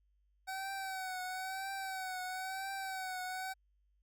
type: tone with vibrato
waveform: 25% pulse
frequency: 758 Hz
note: F#5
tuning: 42 cents sharp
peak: -35 dBFS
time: 0.47-3.54 s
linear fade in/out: 20 ms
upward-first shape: triangle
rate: 1 Hz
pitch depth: 58 cents each way
effects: added 50 Hz sine -70 dBFS peak until 4.02 s